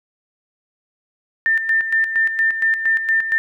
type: tone with tremolo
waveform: sine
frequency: 1796 Hz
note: A6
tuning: 35 cents sharp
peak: -13 dBFS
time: 1.46-3.38 s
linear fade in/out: 0 ms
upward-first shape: square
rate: 4.3 Hz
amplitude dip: 60%
effects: none